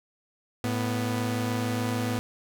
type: tone pair together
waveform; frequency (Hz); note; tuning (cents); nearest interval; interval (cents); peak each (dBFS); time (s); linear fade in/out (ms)
sawtooth; 110 / 246.8; A2 / B3; 0 / -1; octave + major second; 1399; -25; 0.64-2.19; 0
effects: none